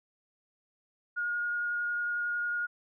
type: tone with vibrato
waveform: sine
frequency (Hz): 1432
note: F6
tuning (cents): +43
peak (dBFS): -29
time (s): 1.16-2.67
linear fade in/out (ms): 20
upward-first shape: sine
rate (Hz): 11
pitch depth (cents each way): 8
effects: none